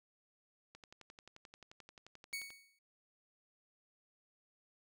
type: click train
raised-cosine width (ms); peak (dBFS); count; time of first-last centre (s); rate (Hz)
0.2; -37; 21; 0.75-2.504; 11.4
type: tone with exponential decay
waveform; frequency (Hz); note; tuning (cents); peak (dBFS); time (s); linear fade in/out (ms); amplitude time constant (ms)
sawtooth; 2228; C#7; +8; -34; 2.33-2.79; 5; 98
effects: none